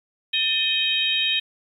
harmonic tone with a mistuned harmonic, 629 Hz, D#5, 19 cents sharp, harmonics 3 / 4 / 5 / 6, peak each -33 / -25 / -23 / -24 dBFS, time 0.33-1.4 s, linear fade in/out 10 ms, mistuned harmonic 3, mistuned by -94 cents, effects 9-bit

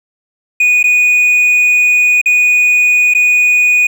triangle tone with dropouts, 2470 Hz, D#7, 13 cents flat, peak -5 dBFS, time 0.6-3.87 s, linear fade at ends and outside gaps 5 ms, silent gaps 0.829-0.839 / 2.215-2.258 / 3.138-3.148 s, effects none

